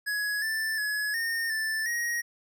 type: tone with pitch steps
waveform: square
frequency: 1678 / 1767 / 1694 / 1833 / 1763 / 1886 Hz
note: G#6 / A6 / G#6 / A#6 / A6 / A#6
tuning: +17 / +7 / +34 / -30 / +3 / +20 cents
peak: -28 dBFS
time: 0.06-2.22 s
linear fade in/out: 20 ms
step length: 360 ms
effects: none

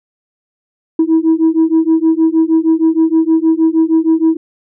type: beating tone pair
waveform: sine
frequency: 320 / 326.4 Hz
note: D#4 / E4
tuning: +49 / -17 cents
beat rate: 6.4 Hz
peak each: -10 dBFS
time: 0.99-4.37 s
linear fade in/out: 5 ms
effects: tanh soft clip ceiling -4 dBFS

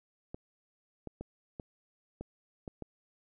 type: clicks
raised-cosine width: 2 ms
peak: -27 dBFS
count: 7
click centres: 0.345 / 1.073 / 1.21 / 1.598 / 2.21 / 2.678 / 2.823 s
effects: none

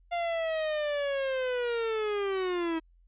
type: linear sweep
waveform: 45% pulse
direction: down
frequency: 698.5 to 320 Hz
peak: -28 dBFS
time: 0.11-2.8 s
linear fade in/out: 20 ms
effects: added 43 Hz sine -58 dBFS peak until 3.07 s + resampled to 8000 Hz

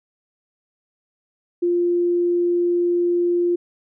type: tone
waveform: sine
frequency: 349.2 Hz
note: F4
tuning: in tune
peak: -16 dBFS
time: 1.62-3.56 s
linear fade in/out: 10 ms
effects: none

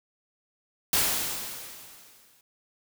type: noise with exponential decay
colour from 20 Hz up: white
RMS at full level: -22 dBFS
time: 0.93-2.41 s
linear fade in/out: 2 ms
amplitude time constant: 320 ms
effects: none

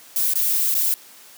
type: noise with dropouts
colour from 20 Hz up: violet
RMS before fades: -20 dBFS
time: 0.16-0.94 s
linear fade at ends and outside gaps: 1 ms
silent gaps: 0.336-0.356 / 0.743-0.75 s
effects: white hiss -46 dBFS RMS until 1.37 s + high-pass 200 Hz 12 dB/octave

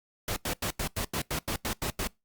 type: noise bursts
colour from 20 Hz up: pink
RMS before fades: -31 dBFS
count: 11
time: 0.28-2.073 s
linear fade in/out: 2 ms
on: 83 ms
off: 88 ms
effects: noise-tail reverb RT60 0.2 s tail -24 dB re dry + Opus 48 kbps

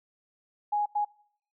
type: tone bursts at uneven times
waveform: sine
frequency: 830.6 Hz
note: G#5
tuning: in tune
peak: -24 dBFS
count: 2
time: 0.72-0.86 / 0.95-1.05 s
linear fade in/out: 10 ms
effects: noise-tail reverb RT60 0.6 s tail -23 dB re dry

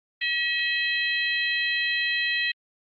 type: harmonic tone with a mistuned harmonic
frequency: 640 Hz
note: D#5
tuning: 49 cents sharp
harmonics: 3 / 4 / 5 / 6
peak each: -26 / -28 / -30 / -32 dBFS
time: 0.21-2.52 s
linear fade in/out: 10 ms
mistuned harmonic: 6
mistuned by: +81 cents
effects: Opus 24 kbps

